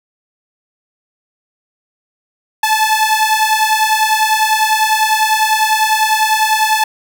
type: beating tone pair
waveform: sawtooth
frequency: 864 / 874 Hz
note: A5 / A5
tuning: -32 / -12 cents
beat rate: 10 Hz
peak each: -10 dBFS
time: 2.63-6.84 s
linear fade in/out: 5 ms
effects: none